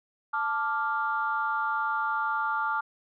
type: chord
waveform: sine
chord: D minor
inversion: second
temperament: equal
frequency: 880 / 1174.7 / 1396.9 Hz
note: A5 / D6 / F6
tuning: 0 / 0 / 0 cents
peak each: -30 / -30 / -29 dBFS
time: 0.33-2.81 s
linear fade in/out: 10 ms
effects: tanh soft clip ceiling -16 dBFS